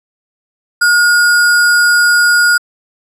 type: tone with sample-and-hold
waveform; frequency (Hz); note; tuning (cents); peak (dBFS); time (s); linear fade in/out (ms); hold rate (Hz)
sine; 1435; F6; +47; -6; 0.81-2.58; 10; 6300
effects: low-pass 12000 Hz 12 dB/octave